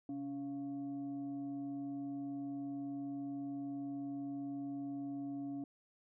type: tone with frequency modulation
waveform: sine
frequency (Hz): 280.9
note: C#4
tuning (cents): +23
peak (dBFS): -39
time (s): 0.09-5.64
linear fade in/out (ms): 2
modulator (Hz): 413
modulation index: 0.37
effects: none